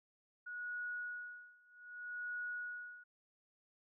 sine tone with tremolo, 1458 Hz, F#6, 26 cents flat, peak -39 dBFS, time 0.46-3.04 s, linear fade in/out 10 ms, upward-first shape sine, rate 0.64 Hz, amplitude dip 95%, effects none

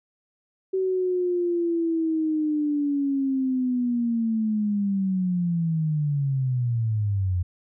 sine linear sweep, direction down, 381 to 87.31 Hz, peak -21 dBFS, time 0.73-7.43 s, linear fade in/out 10 ms, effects none

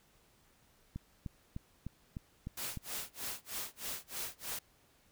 click train, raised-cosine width 5 ms, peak -28 dBFS, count 7, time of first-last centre 0.96-2.773 s, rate 3.31 Hz
white noise with tremolo, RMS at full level -39 dBFS, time 2.57-4.59 s, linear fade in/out 5 ms, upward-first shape sine, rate 3.2 Hz, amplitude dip 100%
effects pink hiss -68 dBFS RMS until 5.11 s

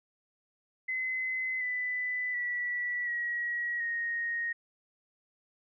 sine tone with pitch steps, 2039 / 1994.7 / 1951.4 / 1909.1 / 1867.6 Hz, C7 / B6 / B6 / A#6 / A#6, -45 / +17 / -21 / +41 / +3 cents, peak -30 dBFS, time 0.88-4.53 s, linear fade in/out 10 ms, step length 730 ms, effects none

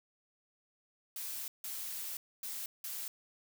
blue noise bursts at uneven times, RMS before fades -41 dBFS, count 4, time 1.16-1.48 / 1.64-2.17 / 2.43-2.66 / 2.84-3.08 s, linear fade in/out 2 ms, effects none

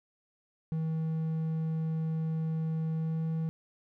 triangle tone with pitch glide, 160.1 to 161.21 Hz, D#3 to E3, +50 to -38 cents, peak -27 dBFS, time 0.72-3.49 s, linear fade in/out 0 ms, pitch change +12 cents, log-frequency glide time 2.94-3.24 s, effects none

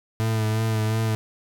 40% pulse tone with vibrato, 110.1 Hz, A2, 2 cents sharp, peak -20 dBFS, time 0.2-1.15 s, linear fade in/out 0 ms, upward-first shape sine, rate 2.8 Hz, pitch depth 29 cents each way, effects none

